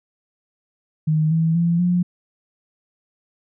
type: tone with pitch steps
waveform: sine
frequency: 155.56 / 162.54 / 169.84 / 177.46 Hz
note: D#3 / E3 / F3 / F3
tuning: 0 / -24 / -48 / +28 cents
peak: -15 dBFS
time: 1.07-2.03 s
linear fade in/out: 10 ms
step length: 240 ms
effects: none